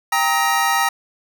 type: tone cluster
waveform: square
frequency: 792 / 931 / 1277 / 1880 Hz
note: G5 / A#5 / D#6 / A#6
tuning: +18 / -2 / +45 / +14 cents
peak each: -22 dBFS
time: 0.12-0.89 s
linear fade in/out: 5 ms
effects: none